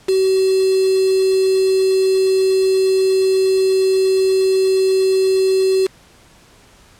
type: tone with quantisation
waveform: sine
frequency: 380.1 Hz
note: F#4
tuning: 47 cents sharp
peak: -12 dBFS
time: 0.08-5.87 s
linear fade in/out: 10 ms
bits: 4
effects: pink hiss -48 dBFS RMS until 6.99 s + low-pass 10000 Hz 12 dB/octave